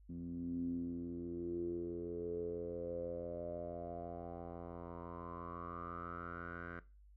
10% pulse tone with low-pass filter sweep, 86 Hz, F2, 26 cents flat, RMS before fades -44 dBFS, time 0.09-6.8 s, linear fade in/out 10 ms, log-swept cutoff 220 to 1600 Hz, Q 8.8, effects noise-tail reverb RT60 0.3 s tail -17 dB re dry + added 50 Hz sine -59 dBFS peak until 7.16 s

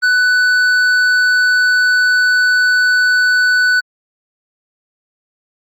sine tone with hard clipping, 1492 Hz, F#6, 14 cents sharp, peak -11 dBFS, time 0.02-3.81 s, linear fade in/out 20 ms, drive 7 dB, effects Opus 48 kbps

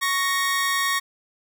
sawtooth tone pair together, 1108.8 / 1864.7 Hz, C#6 / A#6, 0 / 0 cents, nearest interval major sixth, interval 900 cents, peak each -20 dBFS, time 0.01-1 s, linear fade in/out 20 ms, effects none

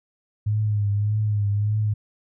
sine tone with vibrato, 104.4 Hz, G#2, 10 cents sharp, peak -19 dBFS, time 0.46-1.94 s, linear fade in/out 10 ms, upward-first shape triangle, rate 1.7 Hz, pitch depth 57 cents each way, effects none

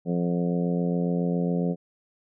harmonic tone with a mistuned harmonic, 87.31 Hz, F2, in tune, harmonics 2 / 3 / 4 / 5 / 6 / 7 / 8, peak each -24 / -31 / -37 / -32 / -34 / -39 / -42 dBFS, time 0.05-1.76 s, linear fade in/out 50 ms, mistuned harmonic 8, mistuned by +68 cents, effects none

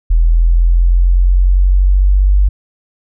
sine exponential sweep, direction up, 40.97 to 49.13 Hz, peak -6 dBFS, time 0.1-2.49 s, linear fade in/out 10 ms, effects none

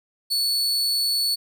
40% pulse tone, 4435 Hz, C#8, in tune, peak -19 dBFS, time 0.3-1.36 s, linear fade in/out 20 ms, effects none

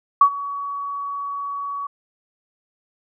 sine tone with ADSR envelope, 1129 Hz, C#6, 31 cents sharp, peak -6 dBFS, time 0.21-1.87 s, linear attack 4 ms, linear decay 78 ms, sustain -19 dB, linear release 6 ms, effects none

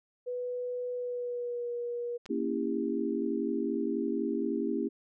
sine tone with pitch glide, 493.9 to 479 Hz, B4 to A#4, 0 to +47 cents, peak -32 dBFS, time 0.26-2.18 s, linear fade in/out 20 ms, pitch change -53 cents, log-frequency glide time 0.93-1.7 s
clicks, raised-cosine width 0.2 ms, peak -32 / -28 dBFS, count 2, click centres 2.257 / 2.262 s
sine chord, A# diminished seventh, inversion none, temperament equal with one note detuned, 233.1 / 277.2 / 329.6 / 400.5 Hz, A#3 / C#4 / E4 / G4, 0 / 0 / 0 / +37 cents, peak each -34 dBFS, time 2.29-4.89 s, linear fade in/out 20 ms
effects none

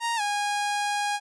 sawtooth tone with pitch glide, 932.3 to 821 Hz, A#5 to G#5, 0 to -20 cents, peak -21 dBFS, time 0-1.2 s, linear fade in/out 50 ms, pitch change -220 cents, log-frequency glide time 0.16-0.21 s, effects resampled to 24000 Hz

